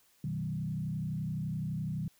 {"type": "tone with frequency modulation", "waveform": "sine", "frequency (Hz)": 157.1, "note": "D#3", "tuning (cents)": 17, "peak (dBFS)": -32, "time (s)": [0.24, 2.08], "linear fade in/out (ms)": 2, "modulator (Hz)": 31.8, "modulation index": 1.2, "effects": ["white hiss -67 dBFS RMS until 2.19 s"]}